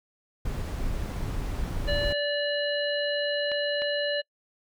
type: noise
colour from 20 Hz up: brown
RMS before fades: -30 dBFS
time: 0.45-2.13 s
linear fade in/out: 5 ms
type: harmonic tone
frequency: 581 Hz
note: D5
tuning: 19 cents flat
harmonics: 1 / 3 / 5 / 7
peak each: -27 / -32 / -34 / -35 dBFS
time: 1.87-4.22 s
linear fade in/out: 20 ms
type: clicks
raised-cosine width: 0.3 ms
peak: -21 dBFS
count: 2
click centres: 3.517 / 3.82 s
effects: noise-tail reverb RT60 0.1 s tail -26 dB re dry